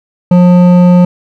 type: tone with hard clipping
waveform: sine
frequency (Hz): 178.2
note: F3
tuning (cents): +35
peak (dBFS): -4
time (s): 0.31-1.05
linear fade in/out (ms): 5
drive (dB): 10
effects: none